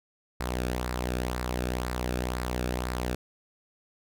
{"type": "tone with flanger", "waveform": "sawtooth", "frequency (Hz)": 61.74, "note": "B1", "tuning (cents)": 0, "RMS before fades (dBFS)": -31, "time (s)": [0.4, 3.15], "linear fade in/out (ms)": 5, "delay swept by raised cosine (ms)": [0.31, 1.01], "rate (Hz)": 2, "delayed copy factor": -0.5, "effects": []}